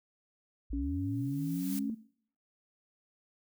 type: linear sweep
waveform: sine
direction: up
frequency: 50 to 228.4 Hz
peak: -34 dBFS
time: 0.7-1.95 s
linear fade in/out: 10 ms
type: tone with pitch glide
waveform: sine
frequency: 279.4 to 274.3 Hz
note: C#4 to C#4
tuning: +14 to -18 cents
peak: -33 dBFS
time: 0.73-1.9 s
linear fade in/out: 2 ms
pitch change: -32 cents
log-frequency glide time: 1.45-1.66 s
type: noise with exponential growth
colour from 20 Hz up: blue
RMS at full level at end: -40 dBFS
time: 0.82-1.79 s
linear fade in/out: 1 ms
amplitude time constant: 210 ms
effects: noise-tail reverb RT60 0.6 s tail -21 dB re dry